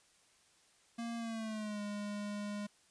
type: tone with pitch glide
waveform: square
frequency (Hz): 232.7 to 206.1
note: A#3 to G#3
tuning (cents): -3 to -13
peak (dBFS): -39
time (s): 0.98-2.67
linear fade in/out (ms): 10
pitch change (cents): -210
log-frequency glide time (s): 1.17-1.81
effects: white hiss -68 dBFS RMS until 2.9 s + resampled to 22050 Hz